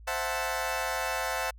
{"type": "chord", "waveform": "20% pulse", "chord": "F# half-diminished seventh", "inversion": "second", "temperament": "equal", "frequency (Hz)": [523.3, 659.3, 740, 880], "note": ["C5", "E5", "F#5", "A5"], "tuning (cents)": [0, 0, 0, 0], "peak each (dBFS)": -30, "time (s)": [0.07, 1.51], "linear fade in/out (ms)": 10, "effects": ["added 55 Hz sine -46 dBFS peak until 1.58 s"]}